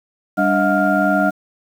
sine tone cluster, 196.6 / 291.7 / 635 / 718 / 1400 Hz, G3 / D4 / D#5 / F5 / F6, +5 / -12 / +35 / +48 / +4 cents, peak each -19 dBFS, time 0.37-1.31 s, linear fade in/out 20 ms, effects tanh soft clip ceiling -4 dBFS + 7-bit

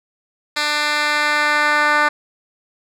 10% pulse tone with band-pass filter sweep, 297.5 Hz, D4, 22 cents sharp, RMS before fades -17 dBFS, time 0.56-2.09 s, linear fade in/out 10 ms, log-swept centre 3400 to 1500 Hz, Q 1.2, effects none

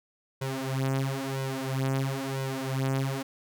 sawtooth tone with flanger, 134.1 Hz, C3, 43 cents sharp, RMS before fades -30 dBFS, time 0.41-3.23 s, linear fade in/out 10 ms, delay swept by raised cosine 2 to 7.6 ms, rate 1 Hz, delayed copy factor +0.95, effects none

